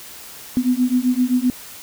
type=beating tone pair; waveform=sine; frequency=246.7 / 254.4 Hz; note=B3 / C4; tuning=-2 / -48 cents; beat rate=7.7 Hz; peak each=-18 / -18 dBFS; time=0.57-1.5 s; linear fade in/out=0 ms; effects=white hiss -38 dBFS RMS until 1.82 s